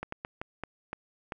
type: slowing click train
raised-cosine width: 0.5 ms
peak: -20 dBFS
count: 7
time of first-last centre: 0.03-1.322 s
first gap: 94 ms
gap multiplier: 1.33
effects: none